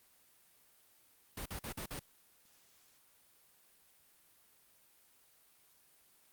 pink noise bursts, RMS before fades -42 dBFS, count 5, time 1.37-1.994 s, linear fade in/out 5 ms, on 88 ms, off 46 ms, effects white hiss -67 dBFS RMS until 6.32 s + Opus 32 kbps

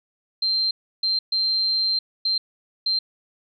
sine tone bursts at uneven times, 4148 Hz, C8, 16 cents flat, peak -19 dBFS, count 5, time 0.42-0.71 / 1.03-1.19 / 1.32-1.99 / 2.25-2.38 / 2.86-2.99 s, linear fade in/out 5 ms, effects none

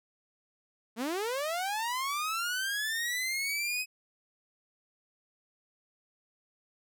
sawtooth linear sweep, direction up, 211.6 to 2544 Hz, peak -27 dBFS, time 0.96-3.86 s, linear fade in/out 50 ms, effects none

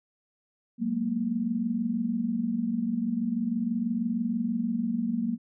sine tone cluster, 188.3 / 214.2 / 234.6 Hz, F#3 / A3 / A#3, +31 / -46 / +11 cents, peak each -33 / -33 / -27 dBFS, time 0.78-5.38 s, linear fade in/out 50 ms, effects none

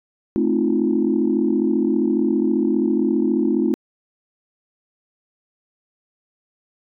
sine chord, F dominant seventh, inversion first, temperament just, 218.3 / 261.9 / 314.3 / 349.2 Hz, A3 / C4 / Eb4 / F4, -13 / +2 / +18 / 0 cents, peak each -21 dBFS, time 0.36-3.74 s, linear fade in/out 0 ms, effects tanh soft clip ceiling -7 dBFS

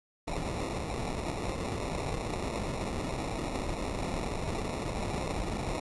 pink noise with sample-and-hold, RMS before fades -34 dBFS, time 0.27-5.8 s, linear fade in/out 10 ms, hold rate 1575 Hz, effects resampled to 24000 Hz

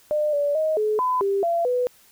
sine tone with pitch steps, 602 / 577 / 627 / 427.3 / 1008 / 395.9 / 680 / 495.7 Hz, D5 / D5 / D#5 / G#4 / B5 / G4 / F5 / B4, +43 / -31 / +13 / +49 / +35 / +17 / -46 / +6 cents, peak -19 dBFS, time 0.11-1.87 s, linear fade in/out 0 ms, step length 220 ms, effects white hiss -55 dBFS RMS until 2.11 s

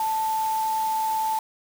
sine tone in noise, 880 Hz, A5, in tune, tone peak -22 dBFS, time 0-1.39 s, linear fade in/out 2 ms, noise white, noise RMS -38 dBFS, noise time 0-1.39 s, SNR +13 dB, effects none

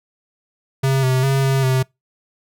square tone with pitch steps, 134.5 / 129.6 / 135.8 / 134.8 / 130.4 Hz, C3 / C3 / C#3 / C#3 / C3, +48 / -16 / -35 / -48 / -5 cents, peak -15 dBFS, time 0.83-1.83 s, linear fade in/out 10 ms, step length 200 ms, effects noise-tail reverb RT60 0.2 s tail -26 dB re dry

